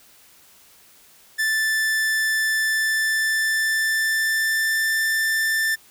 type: tone with pitch glide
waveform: 45% pulse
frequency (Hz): 1760 to 1777.4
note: A6 to A6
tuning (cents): 0 to +17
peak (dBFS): -19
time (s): 1.38-5.76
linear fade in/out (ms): 20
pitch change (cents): +17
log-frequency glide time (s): 2.55-4.97
effects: white hiss -52 dBFS RMS until 5.9 s